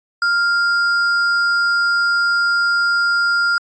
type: tone with sample-and-hold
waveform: sine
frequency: 1396.9 Hz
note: F6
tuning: in tune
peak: -13 dBFS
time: 0.22-3.58 s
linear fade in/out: 2 ms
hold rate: 6300 Hz
effects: resampled to 16000 Hz